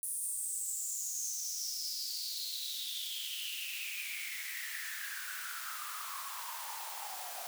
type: noise with high-pass filter sweep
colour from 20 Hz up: white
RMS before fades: -40 dBFS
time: 0.03-7.47 s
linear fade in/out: 0 ms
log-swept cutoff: 9800 to 700 Hz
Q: 7.9
effects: none